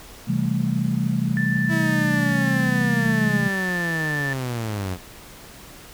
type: chord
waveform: sine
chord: A minor seventh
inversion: first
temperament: equal with one note detuned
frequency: 130.81 / 163.39 / 196 / 220 Hz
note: C3 / E3 / G3 / A3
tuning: 0 / -15 / 0 / 0 cents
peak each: -25 dBFS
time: 0.27-3.49 s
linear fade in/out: 20 ms
type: tone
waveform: sine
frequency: 1766 Hz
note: A6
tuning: 6 cents sharp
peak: -24 dBFS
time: 1.37-4.33 s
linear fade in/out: 0 ms
type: linear sweep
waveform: sawtooth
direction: down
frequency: 329.3 to 87.31 Hz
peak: -21 dBFS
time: 1.68-4.98 s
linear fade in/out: 50 ms
effects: pink hiss -43 dBFS RMS until 5.93 s